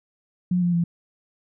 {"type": "tone with pitch steps", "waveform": "sine", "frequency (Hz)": [179.5, 175, 170.6], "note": ["F3", "F3", "F3"], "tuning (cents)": [48, 4, -40], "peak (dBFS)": -18, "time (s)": [0.51, 0.84], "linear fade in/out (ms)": 5, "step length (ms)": 110, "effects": []}